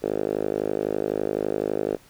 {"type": "tone with band-pass filter", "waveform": "5% pulse", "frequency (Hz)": 51.91, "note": "G#1", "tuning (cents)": 0, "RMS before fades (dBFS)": -26, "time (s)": [0.02, 1.97], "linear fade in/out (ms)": 20, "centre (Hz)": 430, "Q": 2.4, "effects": ["pink hiss -54 dBFS RMS until 2.09 s"]}